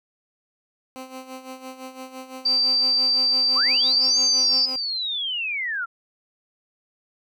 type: tone with tremolo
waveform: 15% pulse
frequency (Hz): 260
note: C4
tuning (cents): -11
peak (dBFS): -27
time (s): 0.96-4.76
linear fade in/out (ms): 0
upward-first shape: sine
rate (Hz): 5.9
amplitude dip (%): 70
type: tone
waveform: sine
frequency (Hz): 4665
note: D8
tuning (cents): -12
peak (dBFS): -17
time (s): 2.45-4.66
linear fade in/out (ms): 10
type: linear two-way sweep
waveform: sine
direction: up then down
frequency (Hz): 946 to 6530 to 1326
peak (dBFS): -24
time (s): 3.55-5.86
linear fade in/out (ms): 20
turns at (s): 4.19
effects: none